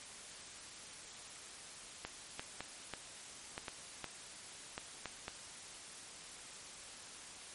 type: clicks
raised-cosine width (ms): 0.3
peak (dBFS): -24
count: 10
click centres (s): 2.05 / 2.395 / 2.606 / 2.937 / 3.579 / 3.682 / 4.043 / 4.779 / 5.057 / 5.281
effects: white hiss -51 dBFS RMS until 7.54 s + MP3 48 kbps